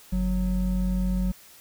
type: tone pair together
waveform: triangle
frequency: 47.87 / 183.8 Hz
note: G1 / F#3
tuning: -40 / -11 cents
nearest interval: octave + major seventh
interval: 2329 cents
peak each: -23 dBFS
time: 0.12-1.32 s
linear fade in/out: 10 ms
effects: white hiss -51 dBFS RMS until 1.6 s